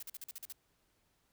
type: noise bursts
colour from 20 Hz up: blue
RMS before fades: -45 dBFS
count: 8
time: 0-0.524 s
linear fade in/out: 2 ms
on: 27 ms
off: 44 ms
effects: pink hiss -75 dBFS RMS until 1.32 s